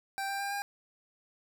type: tone with pitch steps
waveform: 25% pulse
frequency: 784 / 791.3 / 798.6 / 806 Hz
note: G5 / G5 / G5 / G5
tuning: 0 / +16 / +32 / +48 cents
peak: -29 dBFS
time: 0.18-0.62 s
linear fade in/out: 0 ms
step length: 110 ms
effects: none